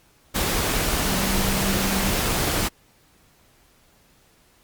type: tone in noise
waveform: sine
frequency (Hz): 194.8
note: G3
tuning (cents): -11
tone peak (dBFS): -26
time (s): 1.04-2.11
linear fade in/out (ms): 20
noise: pink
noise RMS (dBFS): -23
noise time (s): 0.34-2.69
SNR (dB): -6
effects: pink hiss -58 dBFS RMS until 4.63 s + Opus 48 kbps